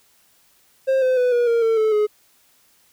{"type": "tone with pitch steps", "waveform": "triangle", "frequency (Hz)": [531, 513.8, 497.2, 481.1, 465.5, 450.4, 435.8, 421.7], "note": ["C5", "C5", "B4", "B4", "A#4", "A4", "A4", "G#4"], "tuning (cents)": [25, -32, 12, -45, -2, 40, -17, 26], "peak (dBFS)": -13, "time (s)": [0.87, 2.07], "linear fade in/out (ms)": 20, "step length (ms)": 150, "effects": ["white hiss -58 dBFS RMS until 2.92 s"]}